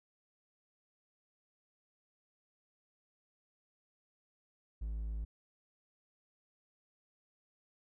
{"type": "tone", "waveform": "triangle", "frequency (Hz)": 54.2, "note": "A1", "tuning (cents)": -25, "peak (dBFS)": -34, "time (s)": [4.81, 5.25], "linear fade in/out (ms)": 10, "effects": []}